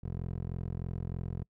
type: tone with band-pass filter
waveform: 15% pulse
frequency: 43.21 Hz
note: F1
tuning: 18 cents flat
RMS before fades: -37 dBFS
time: 0.03-1.44 s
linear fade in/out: 10 ms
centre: 140 Hz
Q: 0.67
effects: noise-tail reverb RT60 0.1 s tail -25 dB re dry